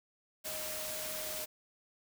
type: tone in noise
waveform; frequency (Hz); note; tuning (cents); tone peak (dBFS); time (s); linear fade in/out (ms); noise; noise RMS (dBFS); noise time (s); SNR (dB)
sine; 621; D#5; -3; -45; 0.44-1.46; 20; white; -40; 0.44-1.46; -8
effects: none